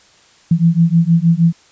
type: beating tone pair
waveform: sine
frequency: 164.2 / 170.6 Hz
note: E3 / F3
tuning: -6 / -40 cents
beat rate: 6.4 Hz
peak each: -12 dBFS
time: 0.51-1.53 s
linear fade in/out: 5 ms
effects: white hiss -49 dBFS RMS until 1.71 s + resampled to 16000 Hz